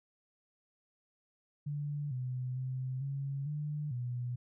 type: tone with pitch steps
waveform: sine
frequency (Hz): 145.9 / 126.9 / 129.5 / 138.3 / 148.9 / 122.9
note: D3 / B2 / C3 / C#3 / D3 / B2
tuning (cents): -11 / +47 / -17 / -4 / +24 / -8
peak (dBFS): -34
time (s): 1.66-4.36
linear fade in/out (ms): 10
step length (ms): 450
effects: none